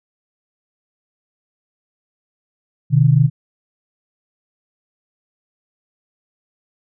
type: tone pair together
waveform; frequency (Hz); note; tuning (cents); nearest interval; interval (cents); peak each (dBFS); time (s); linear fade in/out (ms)
sine; 126.98 / 152.6; B2 / D#3; +49 / -33; minor third; 318; -12; 2.9-3.3; 50
effects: none